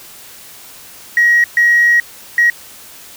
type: tone bursts at uneven times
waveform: sine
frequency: 1898 Hz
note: A#6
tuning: 31 cents sharp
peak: -6 dBFS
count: 3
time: 1.17-1.44 / 1.57-2 / 2.38-2.5 s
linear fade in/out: 2 ms
effects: tanh soft clip ceiling -3 dBFS + white hiss -37 dBFS RMS until 3.16 s